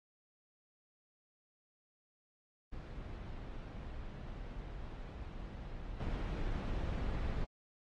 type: noise with level steps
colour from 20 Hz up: brown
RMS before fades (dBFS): -45 / -37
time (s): 2.72-7.45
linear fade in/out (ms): 10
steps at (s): 6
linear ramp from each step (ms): 5
effects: low-pass 4000 Hz 12 dB/octave + AAC 32 kbps